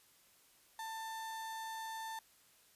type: tone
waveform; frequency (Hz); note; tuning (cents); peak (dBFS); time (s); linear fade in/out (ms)
35% pulse; 891; A5; +22; -40; 0.79-2.19; 2
effects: white hiss -67 dBFS RMS until 2.75 s + resampled to 32000 Hz